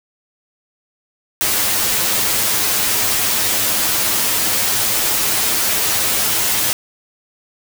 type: noise with comb filter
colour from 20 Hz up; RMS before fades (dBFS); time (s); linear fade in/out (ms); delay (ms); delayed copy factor
white; -17; 1.41-6.73; 0; 9.4; +0.65
effects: none